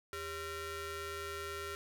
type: ring-modulated tone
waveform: sawtooth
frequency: 482 Hz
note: B4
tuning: 42 cents flat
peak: -33 dBFS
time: 0.13-1.75 s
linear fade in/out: 0 ms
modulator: 883 Hz
effects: none